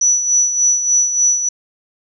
sine tone with tremolo, 5920 Hz, F#8, in tune, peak -9 dBFS, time 0.01-1.49 s, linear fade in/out 5 ms, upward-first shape sine, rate 3.4 Hz, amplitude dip 60%, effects none

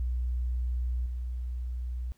sine tone with level steps, 61.3 Hz, B1, 12 cents flat, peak -27 / -31 dBFS, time 0-2.12 s, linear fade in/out 0 ms, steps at 1.06 s, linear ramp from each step 2 ms, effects pink hiss -68 dBFS RMS until 2.17 s

